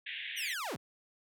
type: band-pass noise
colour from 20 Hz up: pink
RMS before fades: -41 dBFS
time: 0.06-0.54 s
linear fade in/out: 10 ms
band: 1700 to 3600 Hz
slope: 96 dB/octave
type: linear sweep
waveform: sawtooth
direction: down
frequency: 3062 to 41.6 Hz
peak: -32 dBFS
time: 0.36-0.77 s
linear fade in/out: 20 ms
effects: none